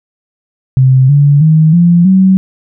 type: tone with pitch steps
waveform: sine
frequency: 130.81 / 143.48 / 157.37 / 172.6 / 189.32 Hz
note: C3 / D3 / D#3 / F3 / F#3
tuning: 0 / -40 / +20 / -20 / +40 cents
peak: -3 dBFS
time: 0.77-2.37 s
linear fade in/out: 0 ms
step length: 320 ms
effects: none